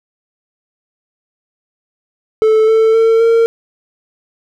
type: tone with pitch steps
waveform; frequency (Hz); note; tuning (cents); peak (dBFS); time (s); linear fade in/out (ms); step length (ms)
triangle; 437.4 / 444.3 / 451.3 / 458.4; A4 / A4 / A4 / A#4; -10 / +17 / +44 / -29; -5; 2.42-3.46; 0; 260
effects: none